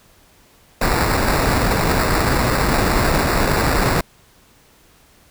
pink noise with sample-and-hold, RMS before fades -17 dBFS, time 0.81-4.01 s, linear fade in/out 5 ms, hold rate 3150 Hz, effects pink hiss -52 dBFS RMS until 5.3 s

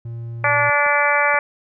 triangle tone, 116.54 Hz, A#2, in tune, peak -25 dBFS, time 0.05-0.7 s, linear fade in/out 5 ms
harmonic tone, 289.8 Hz, D4, 23 cents flat, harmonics 2 / 3 / 4 / 5 / 6 / 7 / 8, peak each -22 / -22 / -22 / -22 / -22 / -22 / -22 dBFS, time 0.44-1.39 s, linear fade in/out 2 ms
clicks, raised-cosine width 1 ms, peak -23 dBFS, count 2, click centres 0.864 / 1.343 s
effects none

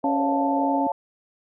pink band-pass noise, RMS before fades -37 dBFS, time 0.03-0.82 s, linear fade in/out 10 ms, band 470 to 660 Hz, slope 48 dB/octave
sine chord, Db augmented, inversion none, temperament equal, 554.4 / 698.5 / 880 Hz, Db5 / F5 / A5, 0 / 0 / 0 cents, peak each -29 / -27 / -24 dBFS, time 0.04-0.92 s, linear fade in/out 2 ms
sine tone, 277.2 Hz, C#4, in tune, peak -23 dBFS, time 0.04-0.87 s, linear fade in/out 2 ms
effects none

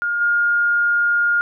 sine tone with level steps, 1418 Hz, F6, 26 cents sharp, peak -18 / -14 dBFS, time 0.02-1.41 s, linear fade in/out 0 ms, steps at 0.2 s, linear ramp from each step 20 ms, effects none

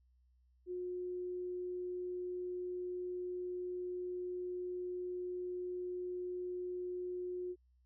sine tone, 360.3 Hz, F#4, 46 cents flat, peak -38 dBFS, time 0.66-7.56 s, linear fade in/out 50 ms, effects added 62 Hz sine -67 dBFS peak until 7.85 s

